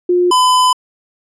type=tone pair in turn; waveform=sine / square; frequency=356.2 / 1008.7 Hz; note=F4 / B5; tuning=+34 / +36 cents; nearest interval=octave + tritone; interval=1802 cents; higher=second; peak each=-9 dBFS; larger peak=neither; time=0.09-0.31 / 0.31-0.73 s; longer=second; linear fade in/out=5 ms; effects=resampled to 24000 Hz